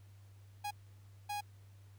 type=tone bursts at uneven times; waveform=45% pulse; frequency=825 Hz; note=G#5; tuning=12 cents flat; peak=-37 dBFS; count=2; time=0.64-0.71 / 1.29-1.41 s; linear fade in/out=10 ms; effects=added 99 Hz sine -55 dBFS peak until 1.98 s + pink hiss -70 dBFS RMS until 1.98 s